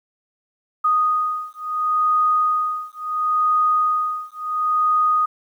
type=beating tone pair; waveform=sine; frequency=1241 / 1241.72 Hz; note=D#6 / D#6; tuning=-5 / -4 cents; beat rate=0.72 Hz; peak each=-20 dBFS; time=0.84-5.26 s; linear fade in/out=10 ms; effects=9-bit